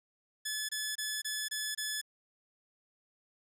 10% pulse tone bursts, 1720 Hz, A6, 40 cents flat, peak -25 dBFS, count 6, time 0.45-2.015 s, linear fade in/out 10 ms, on 240 ms, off 25 ms, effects none

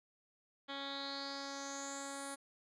10% pulse tone with low-pass filter sweep, 277.2 Hz, C#4, in tune, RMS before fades -44 dBFS, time 0.68-2.36 s, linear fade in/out 20 ms, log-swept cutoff 3200 to 9800 Hz, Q 6.2, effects none

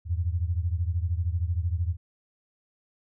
sine beating tone pair, 82.41 / 95.41 Hz, E2 / G2, 0 / -46 cents, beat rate 13 Hz, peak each -26 / -29 dBFS, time 0.05-1.97 s, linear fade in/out 50 ms, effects none

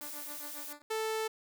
10% pulse tone with tremolo, 293.7 Hz, D4, in tune, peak -36 dBFS, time 0.01-0.82 s, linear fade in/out 0 ms, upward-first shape triangle, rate 7.3 Hz, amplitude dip 95%
blue noise, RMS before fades -43 dBFS, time 0.01-0.73 s, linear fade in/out 5 ms
sawtooth tone, 440 Hz, A4, in tune, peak -28 dBFS, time 0.9-1.28 s, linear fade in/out 10 ms
effects none

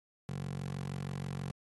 15% pulse tone with high-pass filter, 46.25 Hz, F#1, in tune, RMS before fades -39 dBFS, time 0.29-1.51 s, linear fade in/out 0 ms, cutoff 140 Hz, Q 2.4, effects AAC 32 kbps

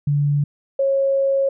sine tone pair in turn, 144.6 / 545.9 Hz, D3 / C#5, -27 / -27 cents, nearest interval octave + major seventh, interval 2300 cents, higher second, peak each -15 dBFS, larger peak neither, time 0.07-0.44 / 0.79-1.49 s, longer second, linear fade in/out 5 ms, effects none

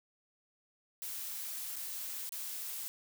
blue noise with dropouts, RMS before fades -41 dBFS, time 1.02-2.88 s, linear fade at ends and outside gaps 0 ms, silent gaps 1.759-1.764 / 2.292-2.322 s, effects none

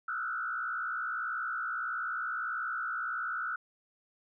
sine tone with frequency modulation, 1400 Hz, F6, 4 cents sharp, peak -32 dBFS, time 0.08-3.56 s, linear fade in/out 5 ms, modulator 60.8 Hz, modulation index 1.8, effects none

